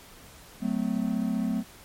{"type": "chord", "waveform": "triangle", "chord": "F# diminished", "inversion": "none", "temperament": "equal with one note detuned", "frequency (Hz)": [185, 220, 255.4], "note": ["F#3", "A3", "C4"], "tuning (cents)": [0, 0, -42], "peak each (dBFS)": [-29, -26, -28], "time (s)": [0.6, 1.64], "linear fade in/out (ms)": 50, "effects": ["pink hiss -50 dBFS RMS until 1.84 s", "MP3 64 kbps"]}